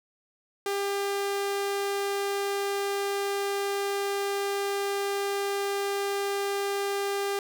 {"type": "tone", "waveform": "sawtooth", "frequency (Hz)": 399.3, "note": "G4", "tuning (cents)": 32, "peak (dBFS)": -23, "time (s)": [0.66, 7.39], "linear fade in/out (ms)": 2, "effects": []}